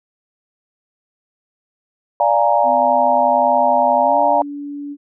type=chord; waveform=sine; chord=Bb dominant seventh; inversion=first; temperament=equal; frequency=587.3 / 698.5 / 830.6 / 932.3 Hz; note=D5 / F5 / Ab5 / Bb5; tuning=0 / 0 / 0 / 0 cents; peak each=-17 dBFS; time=2.2-4.42 s; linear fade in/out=2 ms
type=tone with pitch glide; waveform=sine; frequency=254.5 to 287.3 Hz; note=C4 to D4; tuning=-48 to -38 cents; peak=-25 dBFS; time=2.63-4.97 s; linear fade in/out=50 ms; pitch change=+210 cents; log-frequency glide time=4-4.19 s
effects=none